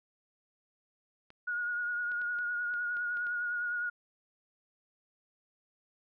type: clicks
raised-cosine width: 0.3 ms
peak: -37 dBFS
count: 8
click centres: 1.304 / 2.117 / 2.216 / 2.388 / 2.739 / 2.969 / 3.171 / 3.268 s
type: tone with vibrato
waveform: sine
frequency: 1443 Hz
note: F#6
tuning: 44 cents flat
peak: -31 dBFS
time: 1.47-3.9 s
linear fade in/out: 10 ms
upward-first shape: triangle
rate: 9.8 Hz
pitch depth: 35 cents each way
effects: none